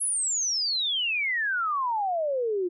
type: exponential sweep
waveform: sine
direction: down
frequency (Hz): 10920 to 344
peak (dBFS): -24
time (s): 0-2.69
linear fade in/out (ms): 20
effects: none